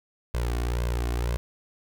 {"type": "tone with flanger", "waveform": "sawtooth", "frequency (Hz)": 59.4, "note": "A#1", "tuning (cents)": 33, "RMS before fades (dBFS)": -27, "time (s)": [0.34, 1.37], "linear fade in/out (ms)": 0, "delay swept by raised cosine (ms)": [1.9, 2.77], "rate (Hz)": 2, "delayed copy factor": 0.75, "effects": []}